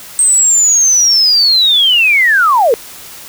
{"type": "linear sweep", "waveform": "sine", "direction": "down", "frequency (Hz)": [8372, 423.9], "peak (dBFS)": -6, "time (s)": [0.19, 2.74], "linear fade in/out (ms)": 0, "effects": ["white hiss -32 dBFS RMS until 3.28 s"]}